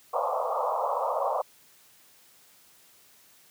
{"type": "band-pass noise", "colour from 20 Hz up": "pink", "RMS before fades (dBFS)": -28, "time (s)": [0.13, 1.42], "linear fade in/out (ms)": 10, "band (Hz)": [490, 1200], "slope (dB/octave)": 96, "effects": ["white hiss -58 dBFS RMS until 3.5 s", "high-pass 80 Hz 12 dB/octave"]}